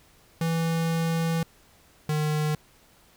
square tone pair in turn, 164.81 / 152.24 Hz, E3 / D#3, 0 / -37 cents, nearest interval minor second, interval 137 cents, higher first, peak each -24 dBFS, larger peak neither, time 0.41-1.43 / 2.09-2.55 s, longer first, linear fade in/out 2 ms, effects pink hiss -58 dBFS RMS until 3.16 s

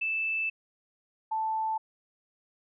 sine tone pair in turn, 2637 / 880 Hz, E7 / A5, 0 / 0 cents, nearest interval octave + perfect fifth, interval 1900 cents, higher first, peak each -27 dBFS, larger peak neither, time 0.01-0.5 / 1.31-1.78 s, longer first, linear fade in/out 10 ms, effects none

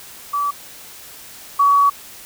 sine tone pair in turn, 1151 / 1131.2 Hz, D6 / C#6, -35 / +35 cents, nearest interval unison, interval 30 cents, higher first, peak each -17 / -10 dBFS, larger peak second, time 0.33-0.51 / 1.59-1.9 s, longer second, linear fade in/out 10 ms, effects white hiss -39 dBFS RMS until 2.25 s

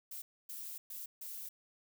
violet noise bursts at uneven times, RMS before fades -45 dBFS, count 4, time 0.11-0.22 / 0.49-0.78 / 0.9-1.06 / 1.21-1.49 s, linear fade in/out 5 ms, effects none

